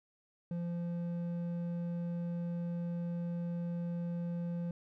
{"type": "tone with hard clipping", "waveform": "sine", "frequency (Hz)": 172.2, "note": "F3", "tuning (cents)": -24, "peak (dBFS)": -36, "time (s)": [0.51, 4.71], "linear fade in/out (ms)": 2, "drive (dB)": 6, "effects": []}